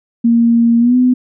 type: tone with pitch glide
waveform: sine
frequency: 233.1 to 251.3 Hz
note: A#3 to B3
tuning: 0 to +30 cents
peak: -7 dBFS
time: 0.24-1.14 s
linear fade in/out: 10 ms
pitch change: +130 cents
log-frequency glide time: 0.79-0.96 s
effects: none